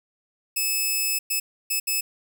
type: tone bursts at uneven times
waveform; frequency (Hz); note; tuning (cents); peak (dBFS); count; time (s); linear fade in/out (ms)
5% pulse; 2600; E7; -24; -13; 4; 0.56-1.19 / 1.3-1.4 / 1.7-1.8 / 1.87-2.01; 10
effects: none